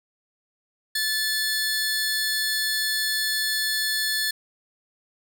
sawtooth tone pair together, 1744 / 4327 Hz, A6 / C#8, -16 / -43 cents, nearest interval octave + major third, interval 1573 cents, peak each -22 / -23 dBFS, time 0.95-4.31 s, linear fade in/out 5 ms, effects none

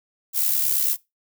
violet noise with amplitude modulation, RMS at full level -19 dBFS, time 0.33-0.97 s, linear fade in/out 50 ms, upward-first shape sine, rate 68.9 Hz, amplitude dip 55%, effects noise-tail reverb RT60 0.2 s tail -20 dB re dry

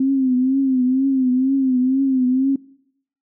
sine tone with vibrato, 261.6 Hz, C4, in tune, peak -14 dBFS, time 0-2.56 s, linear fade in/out 5 ms, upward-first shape triangle, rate 2.1 Hz, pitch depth 87 cents each way, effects noise-tail reverb RT60 0.7 s tail -21 dB re dry

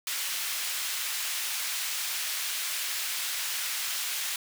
pink high-pass noise, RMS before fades -32 dBFS, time 0.07-4.36 s, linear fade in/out 2 ms, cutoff 2100 Hz, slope 12 dB/octave, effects none

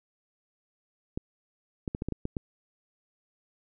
clicks, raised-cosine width 3 ms, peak -18 dBFS, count 8, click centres 1.175 / 1.878 / 1.949 / 2.021 / 2.086 / 2.123 / 2.254 / 2.368 s, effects none

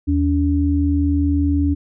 sine tone pair together, 80 / 285.1 Hz, D#2 / C#4, +49 / +49 cents, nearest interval octave + minor seventh, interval 2200 cents, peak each -17 dBFS, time 0.07-1.75 s, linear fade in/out 20 ms, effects none

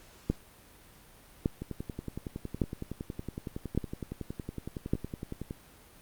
two click trains, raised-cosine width 3 ms, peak -23 / -13 dBFS, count 43 / 5, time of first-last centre 1.62-5.509 / 0.3-4.935 s, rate 10.8 / 0.863 Hz, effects pink hiss -56 dBFS RMS until 6.01 s + Opus 48 kbps

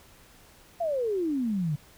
sine exponential sweep, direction down, 704 to 141.4 Hz, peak -25 dBFS, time 0.8-1.76 s, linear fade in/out 10 ms, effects pink hiss -55 dBFS RMS until 1.97 s

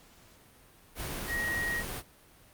sine tone in noise, 1889 Hz, A#6, 22 cents sharp, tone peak -30 dBFS, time 1.27-1.84 s, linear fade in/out 50 ms, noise pink, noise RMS -37 dBFS, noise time 0.95-2.03 s, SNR +4 dB, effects pink hiss -58 dBFS RMS until 2.53 s + Opus 48 kbps

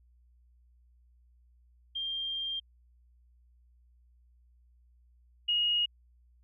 sine tone pair in turn, 3191 / 2877 Hz, G7 / F#7, +30 / -49 cents, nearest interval major second, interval 179 cents, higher first, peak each -32 / -25 dBFS, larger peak second, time 1.95-2.6 / 5.48-5.86 s, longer first, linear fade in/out 10 ms, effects added 60 Hz sine -60 dBFS peak until 6.43 s

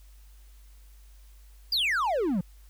triangle exponential sweep, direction down, 4978 to 164.81 Hz, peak -22 dBFS, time 1.72-2.41 s, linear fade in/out 5 ms, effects added 50 Hz sine -49 dBFS peak until 2.69 s + white hiss -63 dBFS RMS until 2.69 s

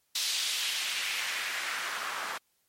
white noise with band-pass filter sweep, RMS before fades -33 dBFS, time 0.15-2.38 s, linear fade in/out 5 ms, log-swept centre 4300 to 1100 Hz, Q 1.6, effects white hiss -73 dBFS RMS until 2.68 s + MP3 64 kbps

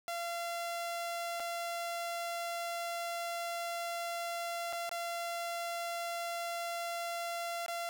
sawtooth tone with dropouts, 685 Hz, F5, 34 cents flat, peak -32 dBFS, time 0.08-7.89 s, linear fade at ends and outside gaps 0 ms, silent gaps 1.398-1.402 / 4.727-4.731 / 4.893-4.914 / 7.662-7.682 s, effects 11-bit

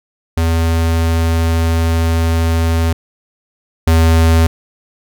square tone pair in turn, 82.41 / 81.79 Hz, E2 / E2, 0 / -13 cents, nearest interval unison, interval 13 cents, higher first, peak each -12 / -8 dBFS, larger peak second, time 0.37-2.93 / 3.87-4.47 s, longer first, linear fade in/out 5 ms, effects none

